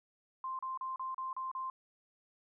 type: tone bursts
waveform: sine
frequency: 1046.5 Hz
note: C6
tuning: in tune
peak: -36 dBFS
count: 7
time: 0.44-1.7 s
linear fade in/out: 2 ms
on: 150 ms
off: 35 ms
effects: none